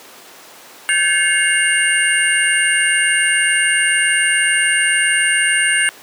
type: tone cluster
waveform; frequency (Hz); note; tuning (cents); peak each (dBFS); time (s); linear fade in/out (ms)
sine; 1551 / 1718 / 2169 / 2800 / 8820; G6 / A6 / C#7 / F7 / C#9; -19 / -42 / -38 / +4 / -10; -19; 0.89-5.89; 0
effects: pink hiss -39 dBFS RMS until 6.02 s + high-pass 400 Hz 12 dB/octave